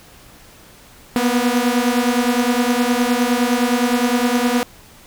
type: beating tone pair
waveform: sawtooth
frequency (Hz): 238.9 / 248.6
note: A#3 / B3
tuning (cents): +43 / +12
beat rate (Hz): 9.7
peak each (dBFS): -14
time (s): 1.16-4.63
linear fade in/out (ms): 0
effects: pink hiss -45 dBFS RMS until 5.06 s